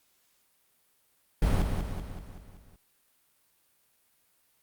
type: noise with echo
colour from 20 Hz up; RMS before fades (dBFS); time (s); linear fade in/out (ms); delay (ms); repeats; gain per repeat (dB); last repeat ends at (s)
brown; -24; 1.42-1.62; 2; 190; 6; -5; 2.76
effects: white hiss -69 dBFS RMS until 4.62 s + Opus 48 kbps